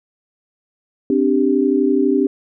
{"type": "chord", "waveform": "sine", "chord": "C suspended second", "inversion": "none", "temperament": "equal", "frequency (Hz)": [261.6, 293.7, 392], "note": ["C4", "D4", "G4"], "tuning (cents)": [0, 0, 0], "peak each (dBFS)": -17, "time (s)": [1.1, 2.27], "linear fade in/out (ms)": 2, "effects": []}